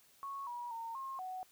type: tone with pitch steps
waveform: sine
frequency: 1104 / 962 / 915 / 1071 / 744 Hz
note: C#6 / B5 / A#5 / C6 / F#5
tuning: -7 / -46 / -32 / +40 / +9 cents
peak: -40 dBFS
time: 0.23-1.43 s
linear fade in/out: 0 ms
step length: 240 ms
effects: white hiss -66 dBFS RMS until 1.51 s